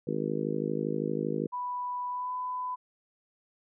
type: harmonic tone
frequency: 52.6 Hz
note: G#1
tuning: 23 cents sharp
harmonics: 3 / 4 / 5 / 6 / 7 / 8 / 9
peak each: -36 / -36 / -36 / -36 / -36 / -36 / -36 dBFS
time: 0.07-1.47 s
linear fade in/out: 5 ms
type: tone with pitch glide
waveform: sine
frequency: 987.8 to 1001.6 Hz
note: B5 to B5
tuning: 0 to +24 cents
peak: -31 dBFS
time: 1.52-2.76 s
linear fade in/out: 20 ms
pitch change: +24 cents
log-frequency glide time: 2.1-2.33 s
effects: none